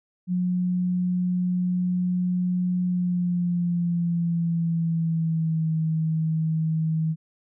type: tone with pitch glide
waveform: sine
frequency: 180.1 to 159.53 Hz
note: F#3 to D#3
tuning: -46 to +44 cents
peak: -21 dBFS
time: 0.27-7.16 s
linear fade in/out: 50 ms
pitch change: -210 cents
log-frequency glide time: 2.84-5.71 s
effects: none